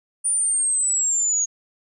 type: linear sweep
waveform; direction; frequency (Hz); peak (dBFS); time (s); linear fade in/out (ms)
sine; down; 9397 to 6610; -18; 0.24-1.46; 20
effects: none